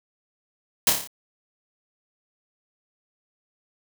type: noise with echo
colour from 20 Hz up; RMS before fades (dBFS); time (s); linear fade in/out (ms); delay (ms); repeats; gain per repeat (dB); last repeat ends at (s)
white; -17; 0.87-0.9; 2; 29; 6; -4; 1.074
effects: none